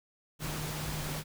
sine tone in noise, 152.4 Hz, D#3, 36 cents flat, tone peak -38 dBFS, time 0.39-1.24 s, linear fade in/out 50 ms, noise pink, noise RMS -38 dBFS, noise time 0.39-1.24 s, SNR -3 dB, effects none

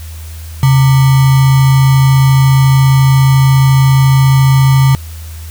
sine tone with sample-and-hold, 134.3 Hz, C3, 46 cents sharp, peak -4 dBFS, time 0.63-4.95 s, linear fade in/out 0 ms, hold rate 1050 Hz, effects added 80 Hz sine -24 dBFS peak until 5.5 s + white hiss -36 dBFS RMS until 5.5 s

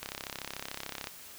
click train, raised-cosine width 0.2 ms, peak -19 dBFS, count 36, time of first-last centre 0.03-1.072 s, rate 33.6 Hz, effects white hiss -49 dBFS RMS until 1.38 s

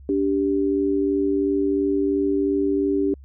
sine tone pair together, 289.1 / 392 Hz, D4 / G4, -27 / 0 cents, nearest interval perfect fourth, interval 527 cents, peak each -21 dBFS, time 0.09-3.14 s, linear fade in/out 2 ms, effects added 68 Hz sine -41 dBFS peak until 3.24 s

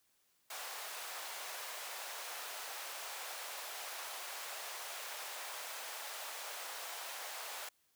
pink high-pass noise, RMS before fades -45 dBFS, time 0.5-7.69 s, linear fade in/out 5 ms, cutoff 610 Hz, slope 24 dB/octave, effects white hiss -75 dBFS RMS until 7.95 s

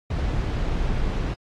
brown noise, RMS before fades -24 dBFS, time 0.1-1.34 s, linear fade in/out 5 ms, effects low-pass 5000 Hz 12 dB/octave + AAC 48 kbps

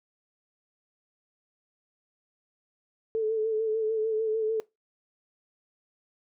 sine tone with vibrato, 439.6 Hz, A4, 2 cents flat, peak -24 dBFS, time 3.15-4.6 s, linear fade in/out 0 ms, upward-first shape sine, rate 6.7 Hz, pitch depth 36 cents each way, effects noise-tail reverb RT60 0.2 s tail -21 dB re dry

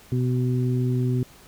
harmonic tone, 125.5 Hz, B2, 28 cents sharp, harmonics 1 / 2 / 3, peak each -21 / -27 / -31 dBFS, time 0.12-1.23 s, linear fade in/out 2 ms, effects pink hiss -50 dBFS RMS until 1.47 s

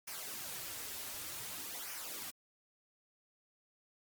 white noise with flanger, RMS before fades -44 dBFS, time 0.07-2.31 s, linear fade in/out 10 ms, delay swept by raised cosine 0.25 to 6.05 ms, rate 0.54 Hz, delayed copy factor -0.6, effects Opus 48 kbps

